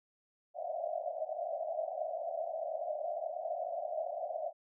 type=band-pass noise; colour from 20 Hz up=white; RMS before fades=-38 dBFS; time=0.54-4.53 s; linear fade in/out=50 ms; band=600 to 700 Hz; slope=96 dB/octave; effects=none